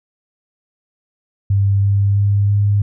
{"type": "tone with pitch steps", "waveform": "sine", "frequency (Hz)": [99.2, 100.12, 101.05, 101.99], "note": ["G2", "G2", "G#2", "G#2"], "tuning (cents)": [21, 37, -47, -31], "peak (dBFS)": -11, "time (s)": [1.5, 2.82], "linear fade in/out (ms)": 5, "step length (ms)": 330, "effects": []}